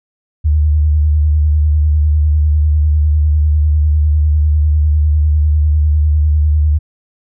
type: tone with vibrato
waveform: sine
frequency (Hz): 75.5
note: D2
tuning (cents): +48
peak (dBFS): -8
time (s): 0.44-6.79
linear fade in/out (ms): 20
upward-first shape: triangle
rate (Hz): 10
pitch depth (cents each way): 56
effects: none